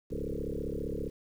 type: tone with frequency modulation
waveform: sine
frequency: 240 Hz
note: B3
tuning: 49 cents flat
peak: -32 dBFS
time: 0.1-1.1 s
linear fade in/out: 20 ms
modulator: 35.1 Hz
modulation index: 7.1
effects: 10-bit